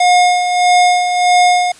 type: tone with tremolo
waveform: square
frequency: 718 Hz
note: F5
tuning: 48 cents sharp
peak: -7 dBFS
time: 0-1.72 s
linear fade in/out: 5 ms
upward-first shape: sine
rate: 1.6 Hz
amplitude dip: 55%
effects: white hiss -41 dBFS RMS until 1.79 s + resampled to 22050 Hz